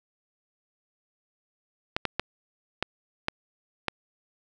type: clicks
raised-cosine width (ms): 0.3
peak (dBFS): -9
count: 6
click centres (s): 1.965 / 2.053 / 2.196 / 2.826 / 3.284 / 3.883
effects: none